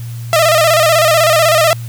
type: tone with vibrato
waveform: sawtooth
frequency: 641 Hz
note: E5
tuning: 49 cents flat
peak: -4 dBFS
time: 0.33-1.73 s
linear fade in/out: 0 ms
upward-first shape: square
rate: 16 Hz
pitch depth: 74 cents each way
effects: added 117 Hz sine -22 dBFS peak until 1.88 s + white hiss -39 dBFS RMS until 1.88 s